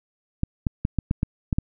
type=clicks; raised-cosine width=5 ms; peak=-9 dBFS; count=8; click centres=0.434 / 0.668 / 0.851 / 0.987 / 1.111 / 1.231 / 1.528 / 1.585 s; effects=none